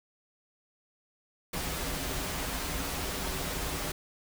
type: noise with comb filter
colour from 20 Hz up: pink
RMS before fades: -34 dBFS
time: 1.53-3.92 s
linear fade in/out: 5 ms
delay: 9.1 ms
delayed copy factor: -0.55
effects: none